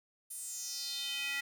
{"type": "tone with high-pass filter sweep", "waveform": "square", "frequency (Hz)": 279.3, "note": "C#4", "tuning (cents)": 13, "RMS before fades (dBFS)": -39, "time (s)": [0.3, 1.41], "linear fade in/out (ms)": 10, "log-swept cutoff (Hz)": [10000, 2000], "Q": 3.9, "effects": []}